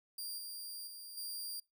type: tone with level steps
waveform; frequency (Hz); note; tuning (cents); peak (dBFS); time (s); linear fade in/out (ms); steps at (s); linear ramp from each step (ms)
15% pulse; 4770; D8; +26; -34 / -37 / -41 / -34; 0.18-1.6; 5; 0.38 / 0.87 / 1.17; 5
effects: noise-tail reverb RT60 0.2 s tail -22 dB re dry